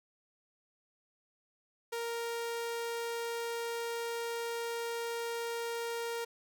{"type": "tone", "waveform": "sawtooth", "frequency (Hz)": 466.2, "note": "A#4", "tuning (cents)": 0, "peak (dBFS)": -31, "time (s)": [1.92, 6.25], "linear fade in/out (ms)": 10, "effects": []}